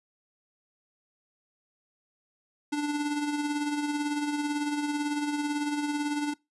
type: tone with tremolo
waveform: square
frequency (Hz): 293.7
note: D4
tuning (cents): 0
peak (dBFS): -26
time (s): 2.72-6.34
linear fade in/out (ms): 10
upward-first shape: sine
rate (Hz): 18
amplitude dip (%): 45
effects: noise-tail reverb RT60 0.2 s tail -22 dB re dry + resampled to 24000 Hz